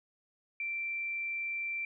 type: tone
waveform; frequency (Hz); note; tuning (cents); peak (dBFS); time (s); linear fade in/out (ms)
sine; 2349; D7; 0; -33; 0.6-1.85; 2
effects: none